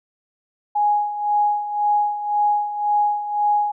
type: tone with tremolo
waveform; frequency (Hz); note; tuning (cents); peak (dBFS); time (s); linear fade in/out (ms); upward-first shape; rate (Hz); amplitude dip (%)
sine; 830.6; G#5; 0; -14; 0.75-3.72; 10; sine; 1.9; 70
effects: none